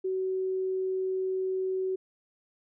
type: tone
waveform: sine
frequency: 376.4 Hz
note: F#4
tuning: 30 cents sharp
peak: -27 dBFS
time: 0.04-1.96 s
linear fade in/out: 10 ms
effects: none